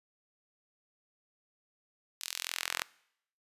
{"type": "tone with high-pass filter sweep", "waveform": "sawtooth", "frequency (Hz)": 42.83, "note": "F1", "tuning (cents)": -33, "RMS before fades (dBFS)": -38, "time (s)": [2.2, 2.84], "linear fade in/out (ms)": 20, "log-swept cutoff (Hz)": [4400, 1500], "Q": 0.93, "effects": ["noise-tail reverb RT60 0.7 s tail -22 dB re dry", "resampled to 32000 Hz"]}